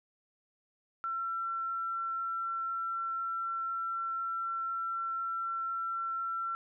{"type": "tone", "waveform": "sine", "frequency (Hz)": 1351, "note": "E6", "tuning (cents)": 42, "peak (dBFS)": -32, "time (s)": [1.04, 6.55], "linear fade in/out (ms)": 0, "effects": []}